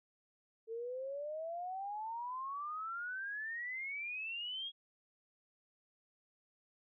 sine exponential sweep, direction up, 443 to 3322 Hz, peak -39 dBFS, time 0.67-4.72 s, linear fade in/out 50 ms, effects none

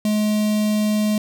square tone with notch filter, 211.9 Hz, G#3, 35 cents sharp, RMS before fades -19 dBFS, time 0.05-1.18 s, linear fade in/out 2 ms, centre 1400 Hz, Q 0.8, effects none

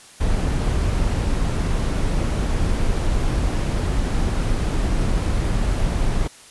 brown noise, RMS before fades -20 dBFS, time 0.2-6.28 s, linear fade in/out 10 ms, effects white hiss -45 dBFS RMS until 6.5 s + resampled to 24000 Hz

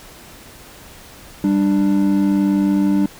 triangle tone pair together, 196.81 / 295.9 Hz, G3 / D4, +7 / +13 cents, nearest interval perfect fifth, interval 706 cents, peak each -14 dBFS, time 1.44-3.06 s, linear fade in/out 2 ms, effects pink hiss -41 dBFS RMS until 3.19 s

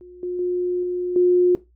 sine tone with level steps, 358.1 Hz, F4, 43 cents sharp, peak -39 / -23 / -19 / -21 / -12 dBFS, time 0.01-1.55 s, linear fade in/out 0 ms, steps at 0.23 / 0.39 / 0.83 / 1.16 s, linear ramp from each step 2 ms, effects noise-tail reverb RT60 0.2 s tail -17 dB re dry + added 60 Hz sine -54 dBFS peak until 1.75 s

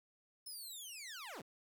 15% pulse linear sweep, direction down, 5274 to 99.9 Hz, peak -40 dBFS, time 0.46-1.42 s, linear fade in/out 10 ms, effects 12-bit

